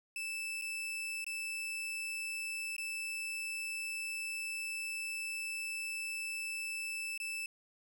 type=tone with dropouts; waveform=40% pulse; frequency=2636 Hz; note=E7; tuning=1 cent flat; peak=-36 dBFS; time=0.16-7.46 s; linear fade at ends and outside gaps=2 ms; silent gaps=0.614-0.62 / 1.244-1.265 / 2.765-2.781 / 7.177-7.2 s; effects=none